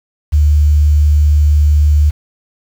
sine tone with quantisation, 74.5 Hz, D2, 25 cents sharp, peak -6 dBFS, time 0.32-2.11 s, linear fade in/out 20 ms, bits 6, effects none

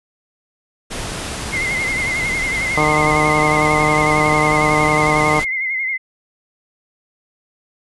pink low-pass noise, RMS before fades -26 dBFS, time 0.9-5.45 s, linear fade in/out 20 ms, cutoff 11000 Hz, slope 96 dB/octave
sine tone with vibrato, 2093 Hz, C7, in tune, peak -18 dBFS, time 1.52-5.98 s, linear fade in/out 20 ms, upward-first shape sine, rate 11 Hz, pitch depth 55 cents each way
harmonic tone, 152.2 Hz, D#3, 38 cents flat, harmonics 1 / 2 / 3 / 4 / 5 / 6 / 7 / 8, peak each -22 / -22 / -22 / -22 / -22 / -22 / -22 / -22 dBFS, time 2.77-5.4 s, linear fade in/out 5 ms
effects none

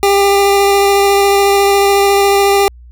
25% pulse tone with vibrato, 398.7 Hz, G4, 29 cents sharp, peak -4 dBFS, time 0.03-2.68 s, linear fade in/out 0 ms, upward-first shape square, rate 14 Hz, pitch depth 8 cents each way, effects added 60 Hz sine -34 dBFS peak until 2.91 s

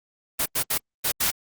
white noise bursts at uneven times, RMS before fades -23 dBFS, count 5, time 0.39-0.46 / 0.55-0.63 / 0.7-0.78 / 1.04-1.12 / 1.2-1.31 s, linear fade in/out 10 ms, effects Opus 32 kbps

